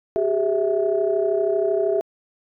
sine tone cluster, 381.6 / 414.4 / 657 Hz, G4 / G#4 / E5, -47 / -4 / -6 cents, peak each -22 dBFS, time 0.16-2.01 s, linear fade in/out 0 ms, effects tanh soft clip ceiling -8 dBFS

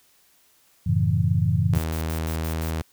sine chord, F# minor seventh, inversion none, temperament equal, 92.5 / 110 / 138.59 / 164.81 Hz, F#2 / A2 / C#3 / E3, 0 / 0 / 0 / 0 cents, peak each -23 / -23 / -25 / -24 dBFS, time 0.86-1.78 s, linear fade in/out 10 ms
sawtooth tone, 80.1 Hz, E2, 49 cents flat, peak -21 dBFS, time 1.73-2.82 s, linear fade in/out 5 ms
blue noise bursts, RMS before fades -39 dBFS, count 6, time 1.75-2.705 s, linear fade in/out 2 ms, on 90 ms, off 83 ms
effects white hiss -60 dBFS RMS until 2.92 s

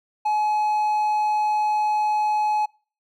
triangle tone, 848 Hz, G#5, 36 cents sharp, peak -17 dBFS, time 0.25-2.66 s, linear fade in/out 10 ms, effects noise-tail reverb RT60 0.4 s tail -26 dB re dry

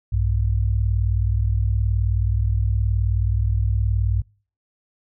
sine tone pair together, 61 / 100.02 Hz, B1 / G2, -21 / +35 cents, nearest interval major sixth, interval 856 cents, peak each -20 dBFS, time 0.12-4.22 s, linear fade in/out 10 ms, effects noise-tail reverb RT60 0.4 s tail -25 dB re dry

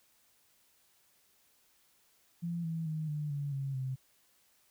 sine tone with pitch steps, 170.6 / 163.27 / 156.26 / 149.55 / 143.13 / 136.98 / 131.1 Hz, F3 / E3 / D#3 / D3 / D3 / C#3 / C3, -40 / -16 / +8 / +32 / -44 / -20 / +4 cents, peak -33 dBFS, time 2.42-3.96 s, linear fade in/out 20 ms, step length 220 ms, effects white hiss -69 dBFS RMS until 4.7 s

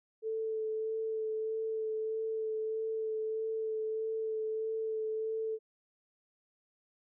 sine tone with vibrato, 440 Hz, A4, in tune, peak -32 dBFS, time 0.22-5.59 s, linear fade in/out 50 ms, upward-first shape sine, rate 1.6 Hz, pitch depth 13 cents each way, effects none

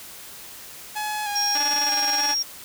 sawtooth tone with vibrato, 834 Hz, G#5, 7 cents sharp, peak -22 dBFS, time 0.95-2.35 s, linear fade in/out 20 ms, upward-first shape square, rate 1.6 Hz, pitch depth 27 cents each way
sine tone, 5588 Hz, F8, in tune, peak -21 dBFS, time 1.35-2.43 s, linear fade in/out 10 ms
5% pulse tone with tremolo, 293.7 Hz, D4, in tune, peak -18 dBFS, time 1.55-2.34 s, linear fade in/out 2 ms, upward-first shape square, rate 19 Hz, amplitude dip 60%
effects white hiss -41 dBFS RMS until 2.64 s

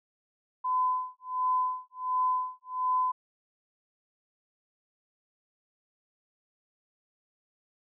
sine tone with tremolo, 1013 Hz, B5, 44 cents sharp, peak -23 dBFS, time 0.64-3.12 s, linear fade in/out 10 ms, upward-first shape sine, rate 1.4 Hz, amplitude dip 100%, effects none

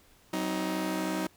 sawtooth chord, C diminished, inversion second, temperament just, 188.37 / 261.6 / 314 Hz, Gb3 / C4 / Eb4, +31 / 0 / +16 cents, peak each -30 / -34 / -28 dBFS, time 0.33-1.27 s, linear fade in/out 5 ms, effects pink hiss -61 dBFS RMS until 1.36 s

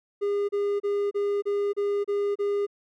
triangle tone bursts, 406.1 Hz, G#4, 39 cents flat, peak -21 dBFS, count 8, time 0.21-2.667 s, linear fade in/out 20 ms, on 280 ms, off 31 ms, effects none

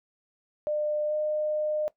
sine tone with pitch glide, 601 to 608.3 Hz, D5 to D#5, +40 to -39 cents, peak -25 dBFS, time 0.67-1.88 s, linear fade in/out 0 ms, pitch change +21 cents, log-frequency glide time 1.08-1.13 s, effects noise-tail reverb RT60 0.1 s tail -18 dB re dry

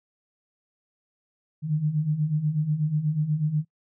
sine beating tone pair, 146.83 / 155.03 Hz, D3 / D#3, 0 / -6 cents, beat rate 8.2 Hz, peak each -28 / -23 dBFS, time 1.62-3.65 s, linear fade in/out 50 ms, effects noise-tail reverb RT60 0.1 s tail -24 dB re dry

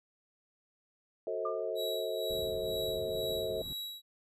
sine chord, F# diminished seventh, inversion none, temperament just, 370 / 444 / 532.8 / 639.4 Hz, F#4 / A4 / C5 / Eb5, 0 / +16 / +31 / +47 cents, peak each -41 / -37 / -39 / -37 dBFS, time 1.27-3.62 s, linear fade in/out 2 ms
sine tone with exponential decay, 1196 Hz, D6, 31 cents sharp, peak -32 dBFS, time 1.45-1.71 s, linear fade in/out 5 ms, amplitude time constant 55 ms
45% pulse tone with tremolo, 3883 Hz, B7, 30 cents flat, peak -37 dBFS, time 1.75-4.02 s, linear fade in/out 50 ms, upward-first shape sine, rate 2.1 Hz, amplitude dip 65%
white low-pass noise, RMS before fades -47 dBFS, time 2.3-3.73 s, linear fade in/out 0 ms, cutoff 180 Hz, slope 12 dB/octave
effects resampled to 32000 Hz

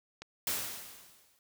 clicks, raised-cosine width 0.2 ms, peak -26 dBFS, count 2, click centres 0.22 / 0.582 s
white noise with exponential decay, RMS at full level -31 dBFS, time 0.47-1.39 s, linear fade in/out 1 ms, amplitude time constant 200 ms
effects none

